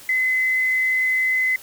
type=tone with frequency modulation; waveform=sine; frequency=2036 Hz; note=C7; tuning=48 cents flat; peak=-17 dBFS; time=0.09-1.56 s; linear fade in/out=2 ms; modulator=46.6 Hz; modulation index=0.31; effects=white hiss -43 dBFS RMS until 1.62 s